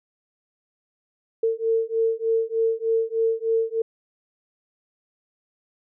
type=beating tone pair; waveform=sine; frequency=450 / 453.3 Hz; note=A4 / A#4; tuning=+39 / -48 cents; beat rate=3.3 Hz; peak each=-23 dBFS; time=1.43-3.82 s; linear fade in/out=5 ms; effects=none